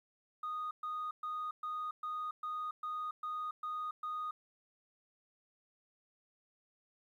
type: tone bursts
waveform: sine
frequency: 1238 Hz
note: D#6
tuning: 9 cents flat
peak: -35 dBFS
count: 10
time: 0.43-4.31 s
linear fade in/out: 5 ms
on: 280 ms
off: 120 ms
effects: tanh soft clip ceiling -34 dBFS + 12-bit